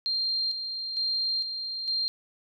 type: tone with tremolo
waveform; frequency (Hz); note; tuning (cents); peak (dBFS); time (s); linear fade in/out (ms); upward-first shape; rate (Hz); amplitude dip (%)
sine; 4186; C8; 0; -25; 0.06-2.08; 0; square; 1.1; 50
effects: none